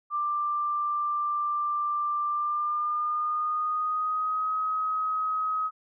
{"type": "tone with pitch glide", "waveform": "sine", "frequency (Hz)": [1183, 1267.9], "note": ["D6", "D#6"], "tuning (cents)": [12, 32], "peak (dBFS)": -25, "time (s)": [0.1, 5.71], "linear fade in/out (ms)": 50, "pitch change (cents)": 120, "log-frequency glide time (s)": [2.28, 4.52], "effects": []}